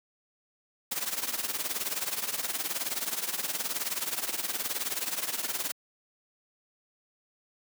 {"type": "noise with tremolo", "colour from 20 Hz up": "white", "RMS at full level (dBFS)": -29, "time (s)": [0.91, 5.72], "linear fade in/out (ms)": 10, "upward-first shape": "triangle", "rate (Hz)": 19, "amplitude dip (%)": 85, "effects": ["high-pass 200 Hz 12 dB/octave"]}